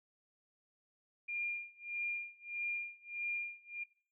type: tone with tremolo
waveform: sine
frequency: 2405 Hz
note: D7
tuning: 41 cents sharp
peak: -34 dBFS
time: 1.28-3.84 s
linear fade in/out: 10 ms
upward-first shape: sine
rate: 1.6 Hz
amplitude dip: 95%
effects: noise-tail reverb RT60 0.4 s tail -18 dB re dry